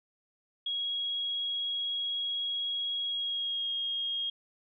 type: tone with pitch glide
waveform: sine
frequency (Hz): 3308 to 3257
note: G#7 to G#7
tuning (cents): -8 to -34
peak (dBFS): -30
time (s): 0.66-4.3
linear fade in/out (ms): 5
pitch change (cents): -26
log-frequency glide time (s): 3.06-3.71
effects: none